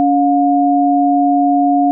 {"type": "tone pair together", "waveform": "sine", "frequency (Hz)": [283, 713], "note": ["C#4", "F5"], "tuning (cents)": [36, 36], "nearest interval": "octave + major third", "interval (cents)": 1600, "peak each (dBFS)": -12, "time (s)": [0, 1.91], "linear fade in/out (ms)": 0, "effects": []}